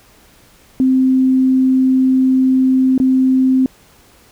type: tone with dropouts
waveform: sine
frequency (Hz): 260.6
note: C4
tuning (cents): -7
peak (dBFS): -9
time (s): 0.8-3.66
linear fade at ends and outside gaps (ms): 1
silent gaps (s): 2.979-3
effects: pink hiss -48 dBFS RMS until 4.31 s